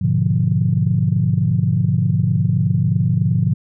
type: chord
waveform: sine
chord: G# diminished seventh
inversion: none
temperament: equal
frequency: 103.83 / 123.47 / 146.83 / 174.61 Hz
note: G#2 / B2 / D3 / F3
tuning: 0 / 0 / 0 / 0 cents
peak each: -19 dBFS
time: 0.01-3.54 s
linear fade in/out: 10 ms
effects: tanh soft clip ceiling -3 dBFS